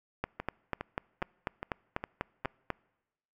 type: two click trains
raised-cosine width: 0.5 ms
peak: -20 / -16 dBFS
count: 6 / 11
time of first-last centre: 0.4-2.449 / 0.24-2.703 s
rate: 2.44 / 4.06 Hz
effects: noise-tail reverb RT60 1.0 s tail -26 dB re dry